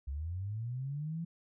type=linear sweep; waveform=sine; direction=up; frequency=64.8 to 170.4 Hz; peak=-35 dBFS; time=0.07-1.25 s; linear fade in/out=10 ms; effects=none